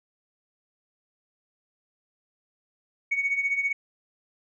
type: tone with tremolo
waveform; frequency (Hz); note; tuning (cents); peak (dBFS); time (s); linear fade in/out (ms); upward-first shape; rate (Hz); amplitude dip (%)
sine; 2230; C#7; +10; -19; 3.11-3.73; 10; triangle; 15; 80
effects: tanh soft clip ceiling -17 dBFS